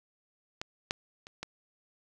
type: clicks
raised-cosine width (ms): 0.2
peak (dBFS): -18 / -12 / -29 / -20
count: 4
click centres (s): 0.615 / 0.909 / 1.269 / 1.43
effects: none